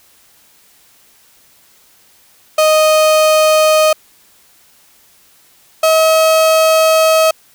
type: tone pair in turn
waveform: 35% pulse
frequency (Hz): 622.3 / 638.7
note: D#5 / D#5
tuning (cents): 0 / +45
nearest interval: unison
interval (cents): 45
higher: second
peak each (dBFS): -6 / -6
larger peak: neither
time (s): 2.58-3.93 / 5.83-7.31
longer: second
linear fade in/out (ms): 5
effects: white hiss -49 dBFS RMS until 7.54 s